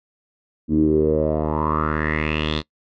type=tone with low-pass filter sweep; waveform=10% pulse; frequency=77 Hz; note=D#2; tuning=17 cents flat; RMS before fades=-20 dBFS; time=0.68-2.63 s; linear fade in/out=50 ms; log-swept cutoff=260 to 4000 Hz; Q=6.2; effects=noise-tail reverb RT60 0.1 s tail -22 dB re dry